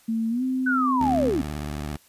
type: tone with pitch glide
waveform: sine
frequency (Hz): 225.4 to 258.9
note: A3 to C4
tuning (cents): +42 to -18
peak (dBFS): -22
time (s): 0.08-1.3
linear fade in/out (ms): 10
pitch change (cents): +240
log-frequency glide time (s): 0.29-0.43
type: linear sweep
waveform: sine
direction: down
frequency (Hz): 1527 to 234.5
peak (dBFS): -21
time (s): 0.66-1.42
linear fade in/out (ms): 10
type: tone with vibrato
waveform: 15% pulse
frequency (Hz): 74.2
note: D2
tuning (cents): +18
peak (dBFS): -23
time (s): 1-1.97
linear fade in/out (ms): 10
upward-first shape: square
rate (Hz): 18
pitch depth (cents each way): 85
effects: white hiss -57 dBFS RMS until 2.08 s + resampled to 32000 Hz